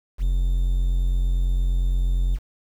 triangle tone, 44.37 Hz, F1, 28 cents sharp, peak -16 dBFS, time 0.18-2.39 s, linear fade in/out 50 ms, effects 8-bit

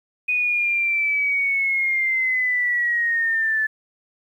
sine linear sweep, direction down, 2489 to 1737 Hz, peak -18 dBFS, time 0.28-3.67 s, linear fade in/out 10 ms, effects 9-bit

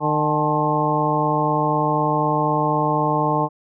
harmonic tone with a mistuned harmonic, 152 Hz, D#3, 40 cents flat, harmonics 1 / 2 / 3 / 4 / 5 / 6 / 7, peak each -24 / -25 / -26 / -26 / -27 / -22 / -24 dBFS, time 0-3.49 s, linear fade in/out 50 ms, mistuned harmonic 6, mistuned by -70 cents, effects none

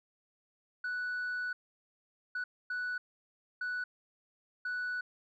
sine tone bursts at uneven times, 1481 Hz, F#6, 1 cent sharp, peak -31 dBFS, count 5, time 0.84-1.53 / 2.35-2.44 / 2.7-2.98 / 3.61-3.84 / 4.65-5.01 s, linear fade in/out 5 ms, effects tanh soft clip ceiling -32 dBFS

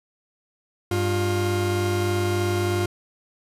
40% pulse tone pair together, 99 / 352.8 Hz, G2 / F4, +18 / +18 cents, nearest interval octave + minor seventh, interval 2200 cents, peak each -23 dBFS, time 0.91-2.86 s, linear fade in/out 5 ms, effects resampled to 32000 Hz

